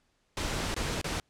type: noise with dropouts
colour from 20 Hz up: pink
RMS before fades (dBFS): -32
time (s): 0.37-1.2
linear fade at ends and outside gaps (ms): 1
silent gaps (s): 0.743-0.764 / 1.014-1.043
effects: pink hiss -72 dBFS RMS until 1.29 s + low-pass 8000 Hz 12 dB/octave